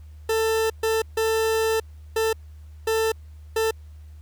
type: tone bursts at uneven times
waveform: 40% pulse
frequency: 444.5 Hz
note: A4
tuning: 18 cents sharp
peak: -19 dBFS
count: 6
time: 0.29-0.7 / 0.83-1.02 / 1.17-1.8 / 2.16-2.33 / 2.87-3.12 / 3.56-3.71 s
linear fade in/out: 5 ms
effects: added 76 Hz sine -40 dBFS peak until 4.21 s + pink hiss -63 dBFS RMS until 4.21 s